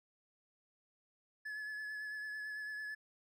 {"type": "tone with vibrato", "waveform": "triangle", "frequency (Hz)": 1712, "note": "A6", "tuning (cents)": -48, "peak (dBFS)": -39, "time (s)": [1.45, 2.95], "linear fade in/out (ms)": 10, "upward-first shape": "triangle", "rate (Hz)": 9, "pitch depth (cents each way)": 26, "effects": []}